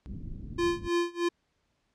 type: low-pass noise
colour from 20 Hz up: pink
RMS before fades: -40 dBFS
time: 0.06-0.88 s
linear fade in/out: 0 ms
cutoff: 270 Hz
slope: 24 dB/octave
type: tone with tremolo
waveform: square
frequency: 345.6 Hz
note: F4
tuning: 18 cents flat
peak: -24 dBFS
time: 0.58-1.29 s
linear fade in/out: 10 ms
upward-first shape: sine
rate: 3.2 Hz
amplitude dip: 95%
effects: pink hiss -75 dBFS RMS until 1.94 s + low-pass 6000 Hz 12 dB/octave